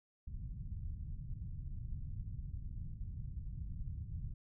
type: low-pass noise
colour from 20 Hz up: pink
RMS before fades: -43 dBFS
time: 0.27-4.34 s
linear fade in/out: 5 ms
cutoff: 140 Hz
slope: 24 dB/octave
effects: none